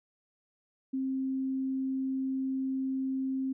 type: tone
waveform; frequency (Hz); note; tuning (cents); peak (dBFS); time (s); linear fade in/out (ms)
sine; 264.9; C4; +22; -29; 0.93-3.53; 10
effects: none